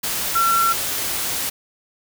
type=tone in noise; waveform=sine; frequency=1356 Hz; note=E6; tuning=49 cents sharp; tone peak=-15 dBFS; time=0.35-0.73 s; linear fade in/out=10 ms; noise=white; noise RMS=-24 dBFS; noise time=0.03-1.5 s; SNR=+6 dB; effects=none